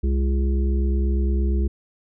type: harmonic tone with a mistuned harmonic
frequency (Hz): 68.5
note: C#2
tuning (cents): -20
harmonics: 1 / 3 / 5 / 6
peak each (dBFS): -18 / -29 / -31 / -36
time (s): 0.03-1.68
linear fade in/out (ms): 10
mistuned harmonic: 1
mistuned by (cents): -78
effects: none